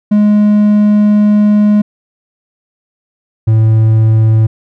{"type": "tone pair in turn", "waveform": "triangle", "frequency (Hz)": [208.7, 110.55], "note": ["G#3", "A2"], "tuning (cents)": [9, 9], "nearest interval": "major seventh", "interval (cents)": 1100, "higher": "first", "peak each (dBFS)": -3, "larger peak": "neither", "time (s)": [[0.11, 1.82], [3.47, 4.47]], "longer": "first", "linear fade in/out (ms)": 10, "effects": []}